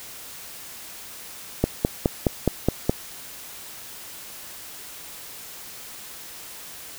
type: click train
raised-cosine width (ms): 2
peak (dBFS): -4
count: 7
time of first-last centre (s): 1.64-2.895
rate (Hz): 4.78
effects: white hiss -40 dBFS RMS until 6.98 s

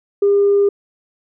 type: tone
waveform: sine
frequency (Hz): 402.6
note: G4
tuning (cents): +46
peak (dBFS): -9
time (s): 0.22-0.69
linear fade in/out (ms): 5
effects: tanh soft clip ceiling -6 dBFS

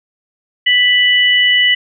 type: tone pair together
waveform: sine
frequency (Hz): 1975.5 / 2960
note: B6 / F#7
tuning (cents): 0 / 0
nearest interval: perfect fifth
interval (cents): 700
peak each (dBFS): -11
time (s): 0.66-1.75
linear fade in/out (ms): 10
effects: none

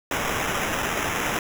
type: noise with sample-and-hold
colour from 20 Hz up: white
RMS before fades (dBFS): -26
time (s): 0.11-1.39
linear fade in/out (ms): 2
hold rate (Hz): 4410
effects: none

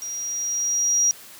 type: tone with level ramp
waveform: sine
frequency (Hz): 5730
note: F8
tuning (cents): +44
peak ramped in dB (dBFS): -29 to -15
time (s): 0.02-1.11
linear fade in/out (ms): 0
effects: white hiss -44 dBFS RMS until 1.39 s + high-pass 100 Hz 12 dB/octave

